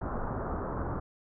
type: low-pass noise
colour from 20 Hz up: pink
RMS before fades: -34 dBFS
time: 0.01-1 s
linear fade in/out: 10 ms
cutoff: 1400 Hz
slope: 48 dB/octave
effects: none